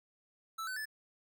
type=tone with pitch steps; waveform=square; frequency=1318.5 / 1514.6 / 1739.8 Hz; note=E6 / F#6 / A6; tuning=0 / +40 / -20 cents; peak=-38 dBFS; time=0.58-0.856 s; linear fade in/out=10 ms; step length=92 ms; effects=none